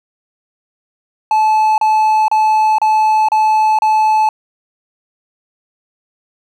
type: tone bursts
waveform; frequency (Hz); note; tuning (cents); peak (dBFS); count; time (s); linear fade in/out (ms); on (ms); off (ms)
triangle; 866; A5; -28; -7; 6; 1.31-4.29; 2; 470; 32
effects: none